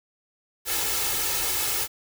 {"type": "noise with comb filter", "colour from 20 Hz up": "white", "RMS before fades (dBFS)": -26, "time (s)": [0.65, 1.88], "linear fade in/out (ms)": 50, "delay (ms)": 2.3, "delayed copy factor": 0.75, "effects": []}